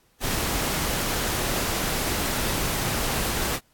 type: noise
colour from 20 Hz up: pink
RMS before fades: -26 dBFS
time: 0.2-3.6 s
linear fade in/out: 50 ms
effects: pink hiss -63 dBFS RMS until 3.73 s + AAC 64 kbps